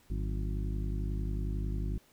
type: harmonic tone with a mistuned harmonic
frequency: 51.1 Hz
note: G#1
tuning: 27 cents flat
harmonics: 1 / 2 / 3 / 4 / 5 / 6 / 7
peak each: -32 / -38 / -42 / -44 / -46 / -48 / -49 dBFS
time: 0.1-1.98 s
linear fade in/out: 5 ms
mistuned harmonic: 4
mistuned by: -130 cents
effects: pink hiss -64 dBFS RMS until 2.12 s